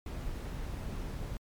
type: noise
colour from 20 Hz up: brown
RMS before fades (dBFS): -38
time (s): 0.06-1.37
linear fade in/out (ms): 2
effects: MP3 96 kbps